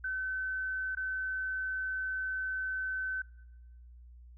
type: tone with dropouts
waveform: sine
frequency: 1525 Hz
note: G6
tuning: 48 cents flat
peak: -32 dBFS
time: 0.04-3.22 s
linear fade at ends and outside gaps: 5 ms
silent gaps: 0.951-0.97 s
effects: noise-tail reverb RT60 1.0 s tail -21 dB re dry + added 60 Hz sine -50 dBFS peak until 4.37 s